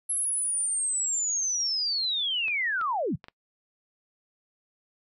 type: linear sweep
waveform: sine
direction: down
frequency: 11110 to 106 Hz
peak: -25 dBFS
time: 0.09-3.16 s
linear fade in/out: 10 ms
type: clicks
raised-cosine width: 0.3 ms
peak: -27 dBFS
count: 4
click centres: 2.482 / 2.813 / 3.242 / 3.284 s
effects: noise-tail reverb RT60 0.1 s tail -23 dB re dry